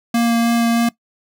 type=tone with vibrato; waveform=square; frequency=233.1 Hz; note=A#3; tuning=in tune; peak=-14 dBFS; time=0.14-0.89 s; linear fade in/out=5 ms; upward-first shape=sine; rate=3.2 Hz; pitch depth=8 cents each way; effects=noise-tail reverb RT60 0.1 s tail -19 dB re dry